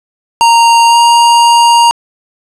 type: tone with pitch glide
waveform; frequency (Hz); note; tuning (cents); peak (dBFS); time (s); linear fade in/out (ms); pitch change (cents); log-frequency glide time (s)
square; 929 to 938.7; A#5 to A#5; -6 to +12; -4; 0.41-1.91; 0; +18; 0.87-0.97
effects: resampled to 22050 Hz + 7-bit